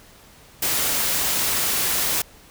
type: noise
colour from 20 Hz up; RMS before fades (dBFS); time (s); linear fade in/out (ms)
white; -22; 0.62-2.22; 5
effects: pink hiss -49 dBFS RMS until 2.5 s